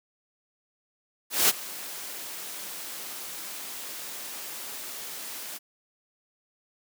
white noise with ADSR envelope, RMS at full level -19 dBFS, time 1.3-5.59 s, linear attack 190 ms, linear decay 27 ms, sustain -19 dB, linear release 27 ms, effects high-pass 200 Hz 12 dB/octave

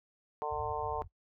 harmonic tone, 150 Hz, D3, 37 cents sharp, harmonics 3 / 4 / 5 / 6 / 7, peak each -38 / -42 / -39 / -37 / -41 dBFS, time 0.42-1.02 s, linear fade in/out 0 ms
pink low-pass noise, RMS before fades -43 dBFS, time 0.5-1.08 s, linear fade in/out 20 ms, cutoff 110 Hz, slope 48 dB/octave
effects noise-tail reverb RT60 0.1 s tail -19 dB re dry + high-pass 60 Hz 12 dB/octave

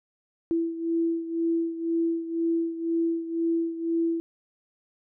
sine beating tone pair, 331.8 / 333.8 Hz, E4 / E4, +11 / +22 cents, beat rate 2 Hz, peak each -25 / -30 dBFS, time 0.51-4.2 s, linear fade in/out 0 ms, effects none

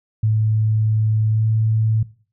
sine tone with pitch glide, 108.9 to 110.29 Hz, A2 to A2, -17 to +5 cents, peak -14 dBFS, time 0.23-2.03 s, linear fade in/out 5 ms, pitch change +22 cents, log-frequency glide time 1.29-1.47 s, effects noise-tail reverb RT60 0.4 s tail -19 dB re dry

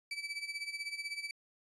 30% pulse tone with tremolo, 2307 Hz, D7, 31 cents flat, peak -33 dBFS, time 0.11-1.31 s, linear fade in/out 2 ms, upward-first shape sine, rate 16 Hz, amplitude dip 75%, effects resampled to 24000 Hz

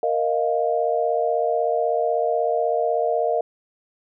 sine chord, Bb suspended fourth, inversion none, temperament equal, 466.2 / 622.3 / 698.5 Hz, Bb4 / Eb5 / F5, 0 / 0 / 0 cents, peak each -23 dBFS, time 0.03-3.41 s, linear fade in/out 2 ms, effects none

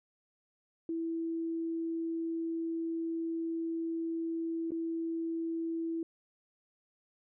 sine tone with dropouts, 329.6 Hz, E4, in tune, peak -32 dBFS, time 0.89-6.03 s, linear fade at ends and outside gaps 2 ms, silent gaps 4.707-4.718 s, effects none

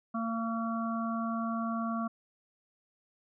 harmonic tone, 227.6 Hz, A#3, 41 cents flat, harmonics 1 / 3 / 5 / 6, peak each -32 / -39 / -37 / -42 dBFS, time 0.14-2.08 s, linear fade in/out 10 ms, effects none

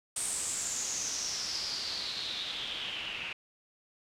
white noise with low-pass filter sweep, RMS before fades -36 dBFS, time 0.16-3.33 s, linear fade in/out 5 ms, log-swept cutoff 8800 to 2600 Hz, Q 6.2, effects none

